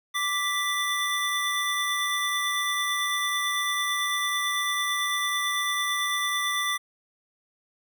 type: tone cluster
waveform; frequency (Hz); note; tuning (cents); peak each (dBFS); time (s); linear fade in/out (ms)
square; 1171 / 1976 / 3522; D6 / B6 / A7; -5 / 0 / +1; -30 / -29 / -31; 0.14-6.78; 20
effects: none